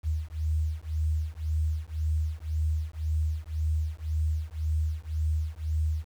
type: beating tone pair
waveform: sine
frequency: 77.1 / 79 Hz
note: D#2 / D#2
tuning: -15 / +27 cents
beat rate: 1.9 Hz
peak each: -29 dBFS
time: 0.03-6.05 s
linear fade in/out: 50 ms
effects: 9-bit